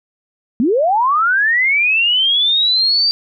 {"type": "linear sweep", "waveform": "sine", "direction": "up", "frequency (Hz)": [210.3, 4699], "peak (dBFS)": -11, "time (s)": [0.6, 3.11], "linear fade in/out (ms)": 0, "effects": []}